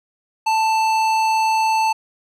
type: tone with tanh clipping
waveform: sine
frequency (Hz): 883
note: A5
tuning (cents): +6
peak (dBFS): -17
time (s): 0.46-1.93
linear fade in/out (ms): 10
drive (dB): 16
effects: none